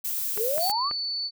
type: noise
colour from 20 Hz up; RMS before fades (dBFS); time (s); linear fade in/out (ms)
violet; -29; 0.04-0.72; 10
type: exponential sweep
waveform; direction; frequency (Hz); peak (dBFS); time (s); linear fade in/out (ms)
sine; up; 402.3 to 1258; -25; 0.36-0.92; 50
type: clicks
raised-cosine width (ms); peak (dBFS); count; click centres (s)
0.5; -21; 4; 0.376 / 0.58 / 0.698 / 0.912
type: tone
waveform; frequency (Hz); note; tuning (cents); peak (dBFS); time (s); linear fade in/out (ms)
sine; 4483; C#8; +19; -27; 0.59-1.31; 50
effects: none